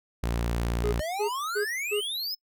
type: tone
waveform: sawtooth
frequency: 58.27 Hz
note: A#1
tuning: in tune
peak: -22 dBFS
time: 0.23-1.01 s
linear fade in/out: 5 ms
type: tone bursts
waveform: triangle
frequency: 415.3 Hz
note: G#4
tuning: in tune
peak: -23 dBFS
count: 4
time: 0.83-2.01 s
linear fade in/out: 20 ms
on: 100 ms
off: 260 ms
type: exponential sweep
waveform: square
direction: up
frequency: 587 to 5274 Hz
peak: -30 dBFS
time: 0.99-2.35 s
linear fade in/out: 10 ms
effects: noise-tail reverb RT60 0.1 s tail -26 dB re dry